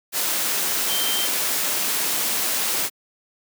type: tone in noise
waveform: sine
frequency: 3136 Hz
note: G7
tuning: in tune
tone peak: -25 dBFS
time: 0.87-1.29 s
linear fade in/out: 50 ms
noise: white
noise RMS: -23 dBFS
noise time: 0.12-2.9 s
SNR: -5 dB
effects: high-pass 200 Hz 12 dB/octave